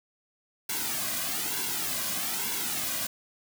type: noise with flanger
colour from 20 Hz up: white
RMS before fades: -31 dBFS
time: 0.69-3.07 s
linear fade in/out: 5 ms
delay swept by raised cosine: 1.6 to 2.28 ms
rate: 1.1 Hz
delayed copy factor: -0.7
effects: none